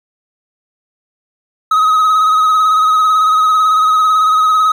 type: tone with vibrato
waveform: triangle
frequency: 1268 Hz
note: D#6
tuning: 32 cents sharp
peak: -6 dBFS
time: 1.71-4.72 s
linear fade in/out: 5 ms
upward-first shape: triangle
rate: 18 Hz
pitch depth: 39 cents each way
effects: 8-bit

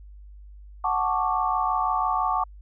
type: chord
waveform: sine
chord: D major seventh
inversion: first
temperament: equal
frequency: 740 / 880 / 1108.7 / 1174.7 Hz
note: F#5 / A5 / C#6 / D6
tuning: 0 / 0 / 0 / 0 cents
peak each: -27 dBFS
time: 0.84-2.44 s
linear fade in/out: 5 ms
effects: added 50 Hz sine -42 dBFS peak until 2.61 s

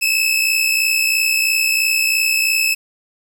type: tone pair together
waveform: sawtooth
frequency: 2574 / 2637 Hz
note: E7 / E7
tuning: -42 / 0 cents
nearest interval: unison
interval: 42 cents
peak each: -14 dBFS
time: 0.01-2.75 s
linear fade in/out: 20 ms
effects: 7-bit

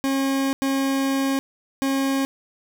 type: tone bursts at uneven times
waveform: 40% pulse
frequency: 271.2 Hz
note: C#4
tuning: 38 cents flat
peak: -19 dBFS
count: 3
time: 0.04-0.53 / 0.62-1.39 / 1.82-2.25 s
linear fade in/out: 0 ms
effects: none

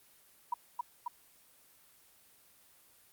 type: tone with echo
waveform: sine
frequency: 966 Hz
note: B5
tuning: 39 cents flat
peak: -29 dBFS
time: 0.52-0.54 s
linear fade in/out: 5 ms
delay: 270 ms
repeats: 2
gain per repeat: -2 dB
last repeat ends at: 1.08 s
effects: white hiss -63 dBFS RMS until 3.12 s + Opus 24 kbps

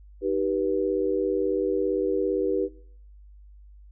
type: chord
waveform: sine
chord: Eb augmented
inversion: none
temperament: just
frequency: 311.1 / 388.9 / 486.1 Hz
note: Eb4 / G4 / B4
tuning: 0 / -14 / -28 cents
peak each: -30 / -25 / -27 dBFS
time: 0.21-2.69 s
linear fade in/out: 50 ms
effects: noise-tail reverb RT60 0.6 s tail -19 dB re dry + added 50 Hz sine -46 dBFS peak until 3.91 s

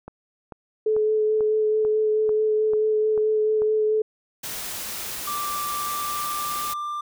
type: click train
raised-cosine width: 1 ms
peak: -23 dBFS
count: 9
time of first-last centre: 0.08-3.62 s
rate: 2.26 Hz
type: tone with vibrato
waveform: sine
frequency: 430.9 Hz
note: A4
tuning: 36 cents flat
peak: -18 dBFS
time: 0.86-4.02 s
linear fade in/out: 5 ms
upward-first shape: sine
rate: 4.6 Hz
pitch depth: 12 cents each way
type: noise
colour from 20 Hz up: white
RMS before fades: -32 dBFS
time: 4.43-6.74 s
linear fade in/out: 10 ms
type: tone with pitch glide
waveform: triangle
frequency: 1174.7 to 1188.3 Hz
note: D6 to D6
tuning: 0 to +20 cents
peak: -25 dBFS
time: 5.27-7.01 s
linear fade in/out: 5 ms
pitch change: +20 cents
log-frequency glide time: 5.85-6.9 s
effects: none

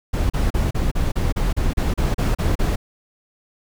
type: noise bursts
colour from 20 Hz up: brown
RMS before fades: -19 dBFS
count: 13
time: 0.13-2.76 s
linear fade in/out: 10 ms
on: 170 ms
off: 35 ms
effects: none

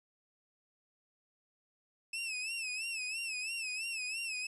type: tone with vibrato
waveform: sawtooth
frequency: 2618 Hz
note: E7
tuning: 13 cents flat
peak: -33 dBFS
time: 2.13-4.47 s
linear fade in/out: 5 ms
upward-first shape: sine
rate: 3 Hz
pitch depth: 98 cents each way
effects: resampled to 24000 Hz + 11-bit

